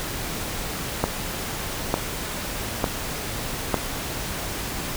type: click train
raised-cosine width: 1 ms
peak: -5 dBFS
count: 4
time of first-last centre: 1.04-3.743 s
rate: 1.11 Hz
effects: pink hiss -30 dBFS RMS until 4.96 s